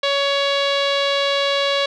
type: tone with low-pass filter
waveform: sawtooth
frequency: 560 Hz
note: C#5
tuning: 18 cents sharp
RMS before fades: -19 dBFS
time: 0.03-1.86 s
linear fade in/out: 5 ms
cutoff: 3800 Hz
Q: 3.9
effects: none